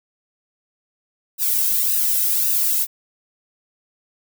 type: noise with flanger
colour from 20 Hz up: violet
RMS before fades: -19 dBFS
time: 1.38-2.87 s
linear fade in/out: 50 ms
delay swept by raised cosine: 0.9 to 1.74 ms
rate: 1.8 Hz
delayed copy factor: -0.75
effects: none